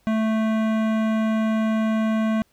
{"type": "tone with hard clipping", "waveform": "sine", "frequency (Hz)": 220, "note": "A3", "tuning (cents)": 0, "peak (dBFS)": -21, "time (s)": [0.07, 2.42], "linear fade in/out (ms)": 0, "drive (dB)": 17, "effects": ["pink hiss -64 dBFS RMS until 2.52 s"]}